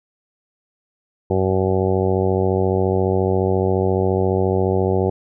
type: harmonic tone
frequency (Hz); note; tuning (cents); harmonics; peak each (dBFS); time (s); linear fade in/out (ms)
94.4; F#2; +35; 1 / 2 / 3 / 4 / 5 / 6 / 7 / 8 / 9; -21 / -24 / -29 / -20 / -23 / -28 / -29 / -29 / -32; 1.3-5.1; 5
effects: none